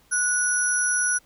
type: tone cluster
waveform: sine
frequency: 1468 / 5860 / 10270 Hz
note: F#6 / F#8 / E9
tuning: -14 / -18 / -46 cents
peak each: -24 / -28 / -23 dBFS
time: 0.11-1.19 s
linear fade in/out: 20 ms
effects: pink hiss -59 dBFS RMS until 1.25 s